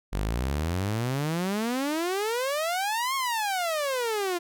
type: exponential two-way sweep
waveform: sawtooth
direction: up then down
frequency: 46.25 to 1100 to 340.4 Hz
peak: -22 dBFS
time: 0.12-4.39 s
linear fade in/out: 20 ms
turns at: 3.15 s
effects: none